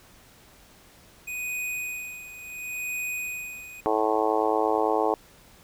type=tone with tremolo; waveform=square; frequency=2489 Hz; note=D#7; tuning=in tune; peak=-29 dBFS; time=1.27-3.81 s; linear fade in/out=10 ms; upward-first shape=sine; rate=0.71 Hz; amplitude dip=75%
type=harmonic tone; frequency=108.8 Hz; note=A2; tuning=19 cents flat; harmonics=3 / 4 / 5 / 6 / 7 / 8 / 9 / 10; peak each=-30 / -26 / -30 / -31 / -28 / -29 / -35 / -33 dBFS; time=3.86-5.14 s; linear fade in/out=0 ms
effects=pink hiss -54 dBFS RMS until 5.63 s